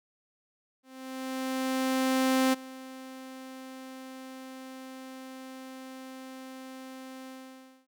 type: tone with ADSR envelope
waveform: sawtooth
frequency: 261.6 Hz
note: C4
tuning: in tune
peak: -18 dBFS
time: 0.83-7.87 s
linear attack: 1700 ms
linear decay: 18 ms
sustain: -20 dB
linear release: 590 ms
effects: none